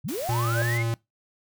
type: linear sweep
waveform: sine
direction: up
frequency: 100.9 to 2200 Hz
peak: -28 dBFS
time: 0.04-0.83 s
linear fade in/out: 10 ms
type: noise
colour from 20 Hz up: white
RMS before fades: -38 dBFS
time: 0.08-0.78 s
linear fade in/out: 10 ms
type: tone with vibrato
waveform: square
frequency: 116.54 Hz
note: A#2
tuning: in tune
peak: -25 dBFS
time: 0.29-0.94 s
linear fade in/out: 0 ms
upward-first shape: square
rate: 3 Hz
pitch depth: 17 cents each way
type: tone with exponential growth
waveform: sine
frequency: 587.3 Hz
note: D5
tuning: in tune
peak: -24 dBFS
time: 0.36-0.62 s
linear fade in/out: 0 ms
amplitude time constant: 55 ms
effects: noise-tail reverb RT60 0.2 s tail -23 dB re dry